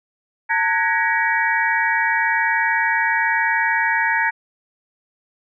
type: tone cluster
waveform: sine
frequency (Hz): 900 / 1479 / 1659 / 1900 / 2267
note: A5 / F#6 / G#6 / A#6 / C#7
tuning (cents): +39 / -1 / -2 / +33 / +38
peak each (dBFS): -21 / -28 / -21 / -21 / -26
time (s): 0.49-4.31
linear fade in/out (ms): 20
effects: none